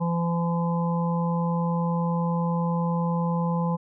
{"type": "harmonic tone", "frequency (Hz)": 170, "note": "F3", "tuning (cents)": -46, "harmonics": [1, 3, 5, 6], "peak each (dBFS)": [-23, -32, -33, -33], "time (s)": [0, 3.77], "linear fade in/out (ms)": 20, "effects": []}